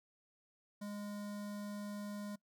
square tone with notch filter, 205.7 Hz, G#3, 16 cents flat, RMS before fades -44 dBFS, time 0.81-2.36 s, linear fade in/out 10 ms, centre 2600 Hz, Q 1.6, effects noise-tail reverb RT60 0.1 s tail -22 dB re dry

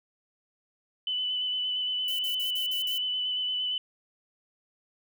sine tone with vibrato, 3000 Hz, F#7, 23 cents sharp, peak -27 dBFS, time 1.07-3.78 s, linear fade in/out 2 ms, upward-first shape square, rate 8.7 Hz, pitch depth 15 cents each way
violet noise bursts, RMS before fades -39 dBFS, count 6, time 2.08-2.98 s, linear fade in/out 2 ms, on 110 ms, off 48 ms
effects none

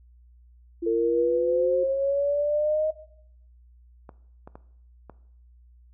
sine tone with pitch glide, 340.4 to 366.9 Hz, F4 to F#4, -44 to -15 cents, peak -26 dBFS, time 0.82-1.84 s, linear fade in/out 10 ms, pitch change +129 cents, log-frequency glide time 1.13-1.69 s
sine linear sweep, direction up, 450 to 626 Hz, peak -21 dBFS, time 0.86-2.91 s, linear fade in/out 10 ms
clicks, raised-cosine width 1 ms, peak -28 dBFS, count 4, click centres 4.092 / 4.475 / 4.555 / 5.097 s
effects noise-tail reverb RT60 0.7 s tail -17 dB re dry + added 60 Hz sine -51 dBFS peak until 5.93 s

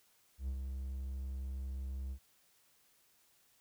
triangle tone with ADSR envelope, 66.1 Hz, C2, 18 cents sharp, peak -32 dBFS, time 0.38-2.19 s, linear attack 100 ms, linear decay 69 ms, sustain -4 dB, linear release 72 ms, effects white hiss -70 dBFS RMS until 3.6 s

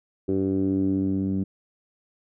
10% pulse tone with low-pass filter sweep, 96.1 Hz, G2, 34 cents flat, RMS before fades -24 dBFS, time 0.28-1.44 s, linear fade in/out 10 ms, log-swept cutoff 360 to 230 Hz, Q 3.9, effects none

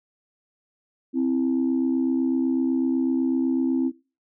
sine tone pair together, 261.6 / 329.6 Hz, C4 / E4, 0 / 0 cents, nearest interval major third, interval 400 cents, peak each -20 / -24 dBFS, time 1.13-3.92 s, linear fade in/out 50 ms, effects noise-tail reverb RT60 0.3 s tail -19 dB re dry + tanh soft clip ceiling -14 dBFS

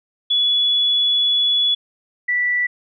sine tone pair in turn, 3408 / 1964.2 Hz, G#7 / B6, +44 / -10 cents, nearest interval minor seventh, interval 954 cents, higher first, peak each -14 / -16 dBFS, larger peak first, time 0.3-1.75 / 2.28-2.67 s, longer first, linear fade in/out 10 ms, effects none

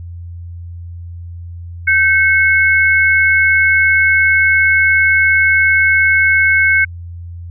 sine tone pair together, 1552.8 / 2190 Hz, G6 / C#7, -17 / -22 cents, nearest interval tritone, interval 595 cents, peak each -11 dBFS, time 1.87-6.85 s, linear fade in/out 10 ms, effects added 86 Hz sine -26 dBFS peak until 7.5 s

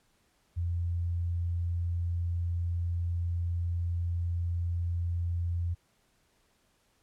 sine tone, 86.1 Hz, F2, 24 cents flat, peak -28 dBFS, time 0.56-5.75 s, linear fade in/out 20 ms, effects pink hiss -70 dBFS RMS until 7.02 s + low-pass 12000 Hz 12 dB/octave

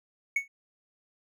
triangle tone with exponential decay, 2217 Hz, C#7, in tune, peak -19 dBFS, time 0.36-0.48 s, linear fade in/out 5 ms, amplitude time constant 25 ms, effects none

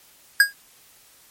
square tone with exponential decay, 1636 Hz, G#6, 26 cents flat, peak -8 dBFS, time 0.4-0.53 s, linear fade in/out 2 ms, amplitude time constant 27 ms, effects white hiss -53 dBFS RMS until 1.3 s + MP3 64 kbps

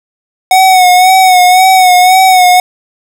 square tone with vibrato, 740 Hz, F#5, in tune, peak -3 dBFS, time 0.51-2.6 s, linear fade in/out 2 ms, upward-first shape sine, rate 1.9 Hz, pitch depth 44 cents each way, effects none

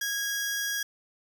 sawtooth tone pair together, 1647 / 5788 Hz, G#6 / F#8, -15 / -39 cents, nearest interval octave + minor seventh, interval 2176 cents, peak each -26 / -32 dBFS, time 0.01-0.83 s, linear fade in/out 5 ms, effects none

